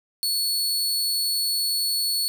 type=tone; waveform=sawtooth; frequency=4409 Hz; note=C#8; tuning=10 cents flat; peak=-19 dBFS; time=0.23-2.28 s; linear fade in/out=0 ms; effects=none